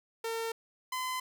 sawtooth tone pair in turn, 454.6 / 1021.7 Hz, A#4 / C6, -43 / -42 cents, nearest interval octave + major second, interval 1401 cents, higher second, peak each -29 / -29 dBFS, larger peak neither, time 0.24-0.52 / 0.92-1.2 s, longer neither, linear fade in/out 5 ms, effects none

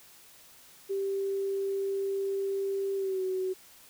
sine tone with pitch glide, 392 to 374.3 Hz, G4 to F#4, 0 to +20 cents, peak -28 dBFS, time 0.89-3.54 s, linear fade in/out 20 ms, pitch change -80 cents, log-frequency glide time 2.96-3.22 s, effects white hiss -55 dBFS RMS until 3.89 s

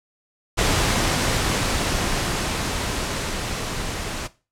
pink noise with level ramp, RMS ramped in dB -19 to -29 dBFS, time 0.57-4.28 s, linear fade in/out 20 ms, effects noise-tail reverb RT60 0.3 s tail -17 dB re dry + low-pass 9000 Hz 12 dB/octave

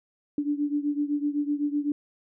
sine beating tone pair, 289.3 / 297.2 Hz, D4 / D4, -26 / +21 cents, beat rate 7.9 Hz, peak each -26 / -29 dBFS, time 0.38-1.92 s, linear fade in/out 2 ms, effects none

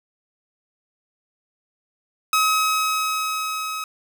sawtooth tone with level ramp, 1275 Hz, D#6, 42 cents sharp, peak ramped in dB -12 to -23 dBFS, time 2.33-3.84 s, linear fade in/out 2 ms, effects none

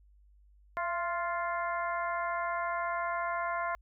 harmonic tone with a mistuned harmonic, 349.2 Hz, F4, in tune, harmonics 2 / 3 / 4 / 5 / 6, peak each -35 / -34 / -38 / -42 / -43 dBFS, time 0.77-3.75 s, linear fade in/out 0 ms, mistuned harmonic 2, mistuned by -46 cents, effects added 50 Hz sine -58 dBFS peak until 3.81 s

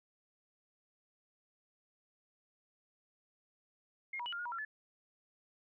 sine tone with pitch steps, 2136 / 963 / 2943 / 1399 / 1436 / 960 / 1365 / 1729 Hz, C7 / B5 / F#7 / F6 / F6 / B5 / F6 / A6, +35 / -44 / -10 / +3 / +48 / -49 / -40 / -31 cents, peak -38 dBFS, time 4.13-4.65 s, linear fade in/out 5 ms, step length 65 ms, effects none

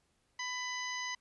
harmonic tone with a mistuned harmonic, 997 Hz, B5, 16 cents sharp, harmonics 1 / 2 / 3 / 4 / 5 / 6, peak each -42 / -39 / -46 / -49 / -46 / -46 dBFS, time 0.39-1.15 s, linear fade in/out 5 ms, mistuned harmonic 6, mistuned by +62 cents, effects pink hiss -75 dBFS RMS until 1.2 s + resampled to 24000 Hz

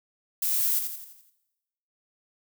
violet noise with echo, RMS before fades -26 dBFS, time 0.42-0.79 s, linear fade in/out 5 ms, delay 85 ms, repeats 6, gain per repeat -6 dB, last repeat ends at 1.3 s, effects noise-tail reverb RT60 1.0 s tail -18 dB re dry

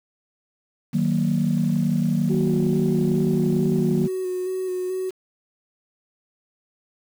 sine chord, D# minor, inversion none, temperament just, 155.56 / 186.68 / 233.3 Hz, D#3 / F#3 / A#3, 0 / +16 / +2 cents, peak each -22 dBFS, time 0.93-4.08 s, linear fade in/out 20 ms
sine tone with vibrato, 370 Hz, F#4, in tune, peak -23 dBFS, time 2.29-5.11 s, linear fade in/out 20 ms, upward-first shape square, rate 2.3 Hz, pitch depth 18 cents each way
effects tanh soft clip ceiling -11 dBFS + 7-bit

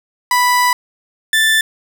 30% pulse tone pair in turn, 987.8 / 1764.6 Hz, B5 / A6, 0 / +5 cents, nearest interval minor seventh, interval 1005 cents, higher second, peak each -8 dBFS, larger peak neither, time 0.31-0.73 / 1.33-1.61 s, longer first, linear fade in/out 2 ms, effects none

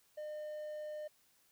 triangle tone, 606 Hz, D#5, 46 cents flat, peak -39 dBFS, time 0.17-1.08 s, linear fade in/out 10 ms, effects white hiss -71 dBFS RMS until 1.51 s

